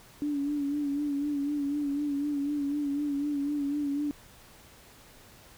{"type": "tone with vibrato", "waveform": "sine", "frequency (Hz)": 287.6, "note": "D4", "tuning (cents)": -36, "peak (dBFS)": -27, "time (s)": [0.22, 4.11], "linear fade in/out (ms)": 0, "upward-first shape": "sine", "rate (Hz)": 4, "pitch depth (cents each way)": 48, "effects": ["pink hiss -54 dBFS RMS until 5.57 s"]}